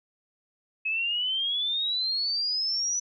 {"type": "exponential sweep", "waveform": "sine", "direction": "up", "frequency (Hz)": [2560, 5980], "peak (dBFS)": -25, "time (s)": [0.85, 3], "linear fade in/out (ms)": 10, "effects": []}